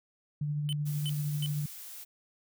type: tone with tremolo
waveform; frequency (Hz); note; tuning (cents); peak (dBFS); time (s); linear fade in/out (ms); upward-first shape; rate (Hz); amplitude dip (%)
sine; 147.8; D3; +11; -28; 0.41-1.66; 5; triangle; 13; 30
type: tone bursts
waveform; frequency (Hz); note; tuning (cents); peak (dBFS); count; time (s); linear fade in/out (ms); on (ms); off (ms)
square; 3039; F#7; +46; -35; 3; 0.69-1.461; 0; 37; 330
type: noise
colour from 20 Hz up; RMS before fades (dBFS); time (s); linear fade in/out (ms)
blue; -45; 0.85-2.05; 20
effects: none